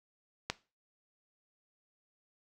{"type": "click", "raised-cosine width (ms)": 0.2, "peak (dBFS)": -14, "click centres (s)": 0.5, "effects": ["noise-tail reverb RT60 0.3 s tail -17 dB re dry"]}